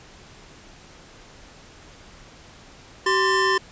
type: tone cluster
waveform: square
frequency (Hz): 382.6 / 1038 / 1782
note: G4 / C6 / A6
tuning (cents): -42 / -14 / +22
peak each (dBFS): -23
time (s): 3.06-3.58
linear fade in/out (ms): 5
effects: pink hiss -47 dBFS RMS until 3.71 s + resampled to 16000 Hz